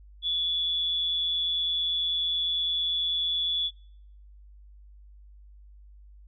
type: tone with amplitude modulation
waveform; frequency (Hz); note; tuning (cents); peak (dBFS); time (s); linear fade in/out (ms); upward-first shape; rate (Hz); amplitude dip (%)
sine; 3426; A7; -47; -23; 0.22-3.71; 50; sine; 169; 40
effects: noise-tail reverb RT60 0.8 s tail -26 dB re dry + added 50 Hz sine -48 dBFS peak until 6.27 s